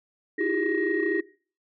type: tone cluster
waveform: sine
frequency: 316.2 / 340.7 / 376 / 408.2 / 1880 Hz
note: D#4 / F4 / F#4 / G#4 / A#6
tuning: +28 / -43 / +28 / -30 / +14 cents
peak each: -29 dBFS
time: 0.38-1.21 s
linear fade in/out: 10 ms
effects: noise-tail reverb RT60 0.4 s tail -20 dB re dry + tanh soft clip ceiling -14 dBFS